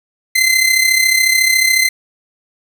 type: tone with amplitude modulation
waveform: sawtooth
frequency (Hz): 2065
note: C7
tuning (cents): -23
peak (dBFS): -4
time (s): 0.35-1.89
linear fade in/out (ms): 10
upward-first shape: sine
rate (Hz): 34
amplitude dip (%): 60
effects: none